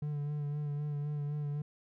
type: tone with vibrato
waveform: triangle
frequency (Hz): 146.83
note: D3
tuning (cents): 0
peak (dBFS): -31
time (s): 0.02-1.62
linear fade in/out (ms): 5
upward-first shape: sine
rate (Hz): 3.9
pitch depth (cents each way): 29
effects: none